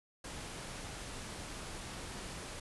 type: low-pass noise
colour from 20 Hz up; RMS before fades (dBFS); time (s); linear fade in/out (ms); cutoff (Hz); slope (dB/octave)
pink; -45; 0.24-2.6; 5; 11000; 96
effects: none